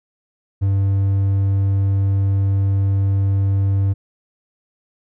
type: tone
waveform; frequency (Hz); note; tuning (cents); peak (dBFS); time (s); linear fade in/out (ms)
triangle; 98; G2; 0; -12; 0.61-3.94; 20
effects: none